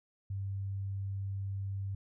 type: tone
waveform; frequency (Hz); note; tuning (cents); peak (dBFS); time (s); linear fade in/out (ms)
sine; 98; G2; 0; -34; 0.3-1.95; 5
effects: none